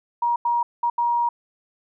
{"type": "tone bursts at uneven times", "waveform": "sine", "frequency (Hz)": 949, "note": "A#5", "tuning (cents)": 31, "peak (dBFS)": -18, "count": 4, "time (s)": [[0.22, 0.36], [0.45, 0.63], [0.83, 0.9], [0.98, 1.29]], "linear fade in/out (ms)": 5, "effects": []}